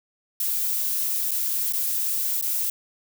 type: noise with dropouts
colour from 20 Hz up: violet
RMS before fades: -25 dBFS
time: 0.4-2.7 s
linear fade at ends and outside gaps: 2 ms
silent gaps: 1.31-1.315 / 1.725-1.734 / 2.413-2.424 s
effects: none